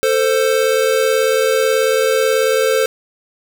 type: tone pair together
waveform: square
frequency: 445 / 523.3 Hz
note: A4 / C5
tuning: +20 / 0 cents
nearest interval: minor third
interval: 280 cents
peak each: -16 dBFS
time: 0.03-2.86 s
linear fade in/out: 0 ms
effects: none